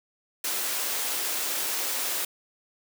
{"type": "high-pass noise", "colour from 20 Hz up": "white", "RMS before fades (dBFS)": -29, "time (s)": [0.44, 2.25], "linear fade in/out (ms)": 5, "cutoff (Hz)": 280, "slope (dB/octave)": 24, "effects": []}